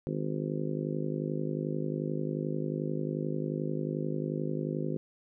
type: harmonic tone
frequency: 51.3 Hz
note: G#1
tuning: 21 cents flat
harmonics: 3 / 4 / 5 / 6 / 7 / 8 / 9 / 10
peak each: -34 / -40 / -37 / -43 / -37 / -41 / -45 / -42 dBFS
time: 0.07-4.97 s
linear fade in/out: 0 ms
effects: none